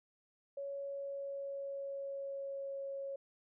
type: tone with pitch glide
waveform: sine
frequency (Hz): 558 to 550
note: C#5 to C#5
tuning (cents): +11 to -14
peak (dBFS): -39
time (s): 0.57-3.16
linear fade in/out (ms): 5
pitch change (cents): -25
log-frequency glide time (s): 0.79-2.8
effects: none